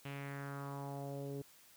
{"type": "tone with low-pass filter sweep", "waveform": "sawtooth", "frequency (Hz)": 140, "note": "C#3", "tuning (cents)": 18, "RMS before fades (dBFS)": -44, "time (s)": [0.05, 1.42], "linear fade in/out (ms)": 5, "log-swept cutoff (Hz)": [2800, 400], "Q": 3, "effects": ["white hiss -63 dBFS RMS until 1.76 s"]}